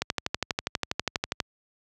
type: click train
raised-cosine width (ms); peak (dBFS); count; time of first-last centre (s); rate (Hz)
0.2; -8; 18; 0.02-1.402; 12.3
effects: high-pass 60 Hz 12 dB/octave